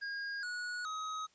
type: tone with pitch steps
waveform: square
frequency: 1627 / 1460 / 1267 Hz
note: G#6 / F#6 / D#6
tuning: -36 / -24 / +31 cents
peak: -38 dBFS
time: 0.01-1.27 s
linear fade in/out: 20 ms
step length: 420 ms
effects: white hiss -69 dBFS RMS until 1.34 s + resampled to 16000 Hz